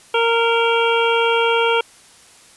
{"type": "harmonic tone", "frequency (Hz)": 462.4, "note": "A#4", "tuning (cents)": -14, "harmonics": [1, 2, 3, 5, 6, 7], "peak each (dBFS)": [-17, -20, -22, -24, -25, -25], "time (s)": [0.14, 1.81], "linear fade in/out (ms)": 5, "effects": ["white hiss -47 dBFS RMS until 2.56 s", "resampled to 24000 Hz"]}